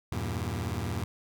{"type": "chord", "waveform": "sawtooth", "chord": "E diminished", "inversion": "none", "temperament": "just", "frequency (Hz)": [82.41, 98.89, 118.67], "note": ["E2", "G2", "Bb2"], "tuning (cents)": [0, 16, 31], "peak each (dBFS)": -31, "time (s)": [0.12, 1.04], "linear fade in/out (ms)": 0, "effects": []}